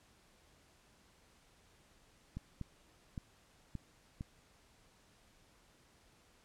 clicks, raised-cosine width 5 ms, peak -29 dBFS, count 5, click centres 2.37 / 2.613 / 3.178 / 3.753 / 4.209 s, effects pink hiss -67 dBFS RMS until 6.44 s + low-pass 10000 Hz 12 dB/octave

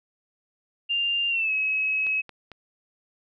sine tone with pitch glide, 2795 to 2563 Hz, F7 to E7, +1 to -49 cents, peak -22 dBFS, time 0.89-2.22 s, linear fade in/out 20 ms, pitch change -150 cents, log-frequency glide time 1.29-1.52 s
clicks, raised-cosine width 0.3 ms, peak -26 dBFS, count 3, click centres 2.067 / 2.293 / 2.517 s
effects none

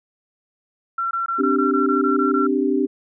sine tone bursts, 1358 Hz, F6, 49 cents flat, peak -20 dBFS, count 10, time 0.98-2.469 s, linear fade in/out 5 ms, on 130 ms, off 21 ms
sine chord, C suspended second, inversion none, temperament equal with one note detuned, 261.6 / 293.7 / 390.4 Hz, C4 / D4 / G4, 0 / 0 / -7 cents, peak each -21 dBFS, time 1.38-2.87 s, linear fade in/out 20 ms
effects none

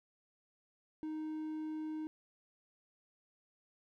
triangle tone, 311.1 Hz, D#4, in tune, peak -36 dBFS, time 1.03-2.07 s, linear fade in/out 0 ms, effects none

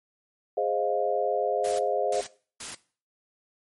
sine chord, F minor seventh, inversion first, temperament equal with one note detuned, 415.3 / 523.3 / 622.3 / 702.9 Hz, Ab4 / C5 / Eb5 / F5, 0 / 0 / 0 / +11 cents, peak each -29 dBFS, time 0.57-2.21 s, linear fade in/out 5 ms
white noise bursts, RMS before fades -37 dBFS, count 3, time 1.64-2.75 s, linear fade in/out 5 ms, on 150 ms, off 330 ms
effects noise-tail reverb RT60 0.4 s tail -19 dB re dry + MP3 48 kbps

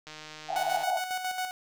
click train, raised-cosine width 0.2 ms, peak -26 dBFS, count 118, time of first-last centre 0.07-0.83 s, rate 154 Hz
pink band-pass noise, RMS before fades -30 dBFS, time 0.48-1.02 s, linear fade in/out 50 ms, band 680 to 810 Hz, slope 96 dB/octave
sawtooth tone with tremolo, 740 Hz, F#5, in tune, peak -25 dBFS, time 0.56-1.51 s, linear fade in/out 0 ms, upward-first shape square, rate 7.3 Hz, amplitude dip 50%
effects none

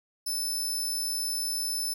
20% pulse tone, 5274 Hz, E8, in tune, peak -23 dBFS, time 0.26-1.94 s, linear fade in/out 10 ms, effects 10-bit

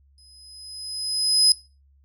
35% pulse tone with exponential growth, 5050 Hz, D#8, 25 cents sharp, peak -10 dBFS, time 0.18-1.52 s, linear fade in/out 1 ms, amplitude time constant 290 ms, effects noise-tail reverb RT60 0.3 s tail -19 dB re dry + added 69 Hz sine -55 dBFS peak until 2.04 s

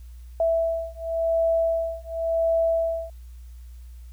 sine beating tone pair, 659.3 / 660.22 Hz, E5 / E5, 0 / +3 cents, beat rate 0.92 Hz, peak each -24 dBFS, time 0.4-3.1 s, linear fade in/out 2 ms, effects added 60 Hz sine -39 dBFS peak until 4.12 s + white hiss -62 dBFS RMS until 4.12 s

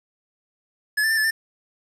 square tone with pitch steps, 1708 / 1769 / 1789 / 1734 / 1790 Hz, G#6 / A6 / A6 / A6 / A6, +48 / +9 / +28 / -26 / +29 cents, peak -19 dBFS, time 0.97-1.31 s, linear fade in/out 10 ms, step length 68 ms, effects resampled to 32000 Hz + 8-bit

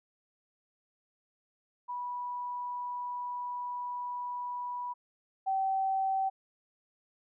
sine tone pair in turn, 980 / 770.3 Hz, B5 / G5, -14 / -30 cents, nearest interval major third, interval 416 cents, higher first, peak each -34 / -27 dBFS, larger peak second, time 1.88-4.94 / 5.46-6.3 s, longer first, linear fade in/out 20 ms, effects none

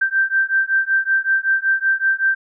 sine beating tone pair, 1564 / 1569.3 Hz, G6 / G6, -4 / +1 cents, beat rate 5.3 Hz, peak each -18 dBFS, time 0.01-2.35 s, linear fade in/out 10 ms, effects none

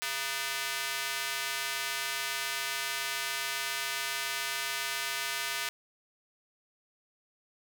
square tone with high-pass filter, 136.4 Hz, C#3, 28 cents flat, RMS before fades -34 dBFS, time 0.02-5.69 s, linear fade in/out 0 ms, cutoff 1800 Hz, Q 0.93, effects none

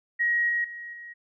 sine tone with level steps, 1894 Hz, A#6, 27 cents sharp, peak -21 / -23 / -36 / -39 dBFS, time 0.19-1.14 s, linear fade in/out 20 ms, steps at 0.49 / 0.64 / 0.93 s, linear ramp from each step 5 ms, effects none

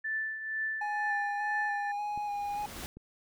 sine tone with tremolo, 1760 Hz, A6, in tune, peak -29 dBFS, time 0.04-1.92 s, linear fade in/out 10 ms, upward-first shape triangle, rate 2.1 Hz, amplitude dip 65%
triangle tone with vibrato, 824 Hz, G#5, 14 cents flat, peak -30 dBFS, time 0.81-2.66 s, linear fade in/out 5 ms, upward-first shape square, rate 1.7 Hz, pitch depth 16 cents each way
pink noise with exponential growth, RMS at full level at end -39 dBFS, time 1.8-2.86 s, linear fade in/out 0 ms, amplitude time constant 230 ms
clicks, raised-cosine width 3 ms, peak -34 dBFS, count 2, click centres 2.176 / 2.97 s
effects none

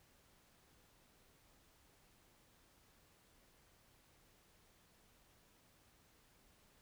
silence, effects pink hiss -70 dBFS RMS until 6.81 s

